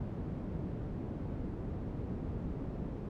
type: low-pass noise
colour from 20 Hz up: white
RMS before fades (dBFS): -39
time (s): 0-3.09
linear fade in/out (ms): 5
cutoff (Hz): 230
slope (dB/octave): 12
effects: none